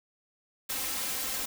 white noise with comb filter, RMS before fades -33 dBFS, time 0.69-1.46 s, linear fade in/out 10 ms, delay 3.8 ms, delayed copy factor +0.6, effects none

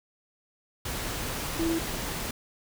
sine tone in noise, 329.6 Hz, E4, in tune, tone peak -25 dBFS, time 1.59-1.79 s, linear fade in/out 5 ms, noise pink, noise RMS -33 dBFS, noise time 0.85-2.31 s, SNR +5 dB, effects none

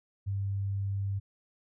sine tone, 98.8 Hz, G2, 14 cents sharp, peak -29 dBFS, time 0.26-1.2 s, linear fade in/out 20 ms, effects none

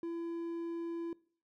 triangle tone with hard clipping, 336.3 Hz, E4, 35 cents sharp, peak -37 dBFS, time 0.03-1.13 s, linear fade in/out 2 ms, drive 6 dB, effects noise-tail reverb RT60 0.5 s tail -22 dB re dry

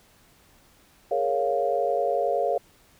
sine chord, Bb minor seventh, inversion third, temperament equal, 415.3 / 466.2 / 554.4 / 698.5 Hz, Ab4 / Bb4 / Db5 / F5, 0 / 0 / 0 / 0 cents, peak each -30 / -28 / -26 / -26 dBFS, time 1.11-2.58 s, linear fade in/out 5 ms, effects pink hiss -58 dBFS RMS until 2.99 s

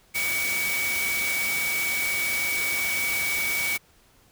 sine tone in noise, 2262 Hz, C#7, 34 cents sharp, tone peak -25 dBFS, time 0.14-3.78 s, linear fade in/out 20 ms, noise white, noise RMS -30 dBFS, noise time 0.14-3.78 s, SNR +2 dB, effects pink hiss -59 dBFS RMS until 4.31 s

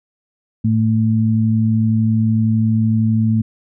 sine tone pair together, 110.9 / 221.8 Hz, A2 / A3, +14 / +14 cents, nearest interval octave, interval 1200 cents, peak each -15 dBFS, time 0.64-3.42 s, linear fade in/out 10 ms, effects none

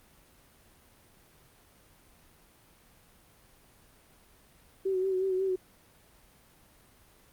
sine tone with vibrato, 377.9 Hz, F#4, 37 cents sharp, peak -26 dBFS, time 4.85-5.56 s, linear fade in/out 10 ms, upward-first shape sine, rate 5.5 Hz, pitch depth 40 cents each way, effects pink hiss -60 dBFS RMS until 7.32 s + Opus 32 kbps

